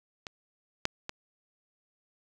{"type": "clicks", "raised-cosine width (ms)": 0.2, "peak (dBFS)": [-21, -9, -18], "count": 3, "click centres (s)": [0.268, 0.854, 1.094], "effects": []}